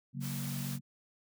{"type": "chord", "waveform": "sine", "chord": "F# major", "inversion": "second", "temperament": "equal", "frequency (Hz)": [138.59, 185, 233.1], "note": ["C#3", "F#3", "A#3"], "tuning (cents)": [0, 0, 0], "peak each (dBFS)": [-37, -42, -42], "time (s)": [0.13, 0.81], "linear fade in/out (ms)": 50}
{"type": "noise", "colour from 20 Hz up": "white", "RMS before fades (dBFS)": -44, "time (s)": [0.2, 0.79], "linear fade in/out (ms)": 50}
{"effects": []}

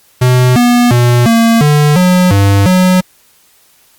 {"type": "tone with pitch steps", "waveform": "square", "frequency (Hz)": [125.9, 242.4, 121.3, 229, 148.2, 181.5, 99.5, 183.7], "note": ["B2", "B3", "B2", "A#3", "D3", "F#3", "G2", "F#3"], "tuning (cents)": [34, -32, -31, -31, 16, -33, 26, -12], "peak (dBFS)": -6, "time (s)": [0.21, 3.01], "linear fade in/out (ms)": 10, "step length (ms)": 350, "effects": ["white hiss -48 dBFS RMS until 3.98 s", "Opus 48 kbps"]}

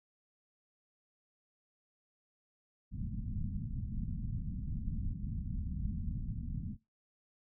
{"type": "low-pass noise", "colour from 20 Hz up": "pink", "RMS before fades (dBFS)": -38, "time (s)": [2.91, 6.77], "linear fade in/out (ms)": 50, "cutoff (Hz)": 230, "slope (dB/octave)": 48, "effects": ["noise-tail reverb RT60 0.2 s tail -17 dB re dry"]}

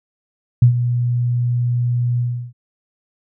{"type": "tone with ADSR envelope", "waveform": "sine", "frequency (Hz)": 121.5, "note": "B2", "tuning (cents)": -28, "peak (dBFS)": -4, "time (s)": [0.62, 2.53], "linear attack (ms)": 4, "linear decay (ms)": 100, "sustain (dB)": -11, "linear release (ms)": 340, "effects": []}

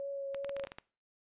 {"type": "tone with vibrato", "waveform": "sine", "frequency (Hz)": 554.4, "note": "C#5", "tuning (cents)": 0, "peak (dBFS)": -36, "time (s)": [0, 0.65], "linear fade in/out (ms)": 0, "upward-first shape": "triangle", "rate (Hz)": 2.6, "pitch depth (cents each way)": 16}
{"type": "clicks", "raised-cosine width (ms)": 0.3, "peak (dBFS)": -27, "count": 9, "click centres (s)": [0.346, 0.446, 0.494, 0.566, 0.597, 0.638, 0.671, 0.719, 0.785]}
{"effects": ["noise-tail reverb RT60 0.4 s tail -22 dB re dry", "resampled to 8000 Hz"]}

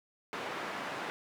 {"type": "band-pass noise", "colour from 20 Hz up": "white", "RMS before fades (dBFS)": -39, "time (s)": [0.33, 1.1], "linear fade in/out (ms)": 0, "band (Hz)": [210, 1600], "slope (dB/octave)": 12, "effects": []}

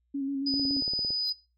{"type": "tone with vibrato", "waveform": "sine", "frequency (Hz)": 275.5, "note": "C#4", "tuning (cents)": -11, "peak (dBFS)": -28, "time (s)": [0.14, 0.81], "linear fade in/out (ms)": 10, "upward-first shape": "square", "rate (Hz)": 7.2, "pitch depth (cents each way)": 26}
{"type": "tone", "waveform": "sine", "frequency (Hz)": 4978, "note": "D#8", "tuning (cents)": 0, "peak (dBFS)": -26, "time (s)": [0.46, 1.33], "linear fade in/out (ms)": 10}
{"type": "click train", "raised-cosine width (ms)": 2, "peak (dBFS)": -28, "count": 11, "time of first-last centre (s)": [0.54, 1.105], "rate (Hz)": 17.7}
{"type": "tone with exponential growth", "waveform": "triangle", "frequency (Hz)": 4125, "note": "C8", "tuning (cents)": -25, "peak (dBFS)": -31, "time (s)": [1.16, 1.3], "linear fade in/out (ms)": 5, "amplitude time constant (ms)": 29}
{"effects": ["noise-tail reverb RT60 0.3 s tail -20 dB re dry", "added 60 Hz sine -70 dBFS peak until 1.57 s"]}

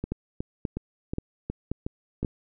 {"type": "two click trains", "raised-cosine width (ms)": 3, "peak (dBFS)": [-15, -17], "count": [5, 7], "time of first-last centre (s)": [[0.12, 2.248], [0.04, 2.23]], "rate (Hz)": [1.88, 2.74], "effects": []}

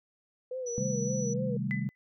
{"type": "tone with vibrato", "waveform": "sine", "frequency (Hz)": 493.9, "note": "B4", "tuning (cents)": 0, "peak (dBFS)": -33, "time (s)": [0.51, 1.57], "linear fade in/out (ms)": 5, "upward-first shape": "sine", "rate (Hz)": 3.5, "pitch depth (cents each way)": 88}
{"type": "tone", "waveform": "sine", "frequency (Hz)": 5920, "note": "F#8", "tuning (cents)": 0, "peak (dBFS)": -37, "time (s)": [0.66, 1.34], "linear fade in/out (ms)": 10}
{"type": "chord", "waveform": "sine", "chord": "A half-diminished seventh", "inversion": "first", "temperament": "equal", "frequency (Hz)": [130.81, 155.56, 196, 220], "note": ["C3", "Eb3", "G3", "A3"], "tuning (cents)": [0, 0, 0, 0], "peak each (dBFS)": [-34, -37, -33, -37], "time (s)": [0.78, 1.89], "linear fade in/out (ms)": 0}
{"type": "tone with exponential decay", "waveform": "sine", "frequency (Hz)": 2008, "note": "B6", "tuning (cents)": 28, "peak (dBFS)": -29, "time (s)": [1.71, 1.95], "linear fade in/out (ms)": 0, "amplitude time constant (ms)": 52}
{"effects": []}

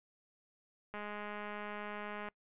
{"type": "click train", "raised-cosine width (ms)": 0.5, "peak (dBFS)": -29, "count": 281, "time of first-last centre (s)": [0.94, 2.286], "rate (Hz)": 208, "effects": ["noise-tail reverb RT60 0.1 s tail -24 dB re dry", "resampled to 8000 Hz"]}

